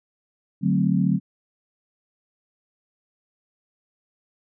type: chord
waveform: sine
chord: D dominant seventh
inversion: none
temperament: equal with one note detuned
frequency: 146.07 / 185 / 220 / 261.6 Hz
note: D3 / F#3 / A3 / C4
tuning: -9 / 0 / 0 / 0 cents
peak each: -24 / -20 / -25 / -26 dBFS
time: 0.61-1.2 s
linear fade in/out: 50 ms
effects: none